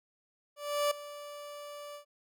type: tone with ADSR envelope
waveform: 30% pulse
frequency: 583 Hz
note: D5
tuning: 13 cents flat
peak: -23 dBFS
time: 0.56-2.05 s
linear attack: 350 ms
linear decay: 6 ms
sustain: -17 dB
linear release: 100 ms
effects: none